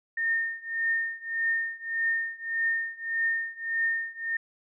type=tone with tremolo; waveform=sine; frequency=1825 Hz; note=A#6; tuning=37 cents flat; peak=-22 dBFS; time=0.17-4.37 s; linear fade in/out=5 ms; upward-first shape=triangle; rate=1.7 Hz; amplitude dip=95%; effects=none